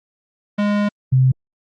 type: tone pair in turn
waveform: square / sine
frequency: 206 / 130.06 Hz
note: G#3 / C3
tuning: -14 / -10 cents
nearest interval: minor sixth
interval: 796 cents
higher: first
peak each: -16 / -10 dBFS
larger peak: second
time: 0.58-0.89 / 1.12-1.32 s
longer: first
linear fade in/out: 10 ms
effects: low-pass 3000 Hz 12 dB/octave + Opus 32 kbps